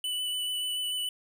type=tone with vibrato; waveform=square; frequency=2981 Hz; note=F#7; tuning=12 cents sharp; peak=-30 dBFS; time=0.04-1.09 s; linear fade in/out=2 ms; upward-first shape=sine; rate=6.9 Hz; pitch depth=13 cents each way; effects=none